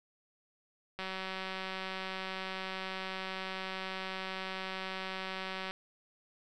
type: click train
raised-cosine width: 0.3 ms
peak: -23 dBFS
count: 893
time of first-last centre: 0.99-5.71 s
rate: 189 Hz
effects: none